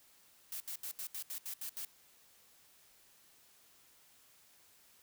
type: noise bursts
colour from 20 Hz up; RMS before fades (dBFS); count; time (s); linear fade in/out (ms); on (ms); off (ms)
blue; -42; 9; 0.52-1.85; 2; 82; 74
effects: white hiss -65 dBFS RMS until 5.02 s